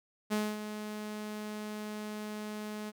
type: tone with ADSR envelope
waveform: sawtooth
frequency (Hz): 211.9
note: G#3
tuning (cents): +35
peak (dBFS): -24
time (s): 0.3-2.92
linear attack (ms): 28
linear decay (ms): 240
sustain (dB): -10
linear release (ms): 36
effects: none